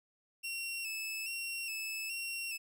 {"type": "tone with vibrato", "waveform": "sawtooth", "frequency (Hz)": 2674, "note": "E7", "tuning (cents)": 24, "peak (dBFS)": -34, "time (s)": [0.43, 2.58], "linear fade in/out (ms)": 20, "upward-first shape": "square", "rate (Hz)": 1.2, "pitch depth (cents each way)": 40, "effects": []}